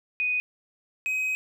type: tone pair in turn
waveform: sine / triangle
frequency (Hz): 2489 / 2527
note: D#7 / D#7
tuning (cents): 0 / +26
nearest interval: unison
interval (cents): 26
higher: second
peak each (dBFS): -23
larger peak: neither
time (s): 0.2-0.4 / 1.06-1.35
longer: second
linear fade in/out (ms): 0
effects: none